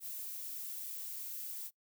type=noise; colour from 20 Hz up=violet; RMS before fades=-43 dBFS; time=0-1.71 s; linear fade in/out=50 ms; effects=noise-tail reverb RT60 0.1 s tail -21 dB re dry